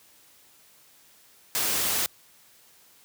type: noise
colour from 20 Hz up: white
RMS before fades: -26 dBFS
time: 1.55-2.06 s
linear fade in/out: 0 ms
effects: white hiss -57 dBFS RMS until 3.04 s + high-pass 60 Hz 12 dB/octave